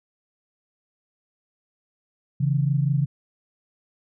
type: tone pair together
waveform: sine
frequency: 137.3 / 162.63 Hz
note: C#3 / E3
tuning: -16 / -23 cents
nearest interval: minor third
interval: 293 cents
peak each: -20 / -24 dBFS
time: 2.4-3.06 s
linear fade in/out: 10 ms
effects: none